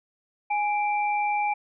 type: tone pair together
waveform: sine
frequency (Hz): 830.5 / 2349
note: G#5 / D7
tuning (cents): 0 / 0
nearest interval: octave + tritone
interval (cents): 1800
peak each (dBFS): -23 / -30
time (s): 0.5-1.54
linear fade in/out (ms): 10
effects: none